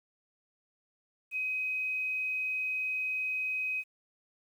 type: tone with quantisation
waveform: sine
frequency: 2523 Hz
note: D#7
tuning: 23 cents sharp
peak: -30 dBFS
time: 1.31-3.84 s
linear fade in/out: 50 ms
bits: 10
effects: none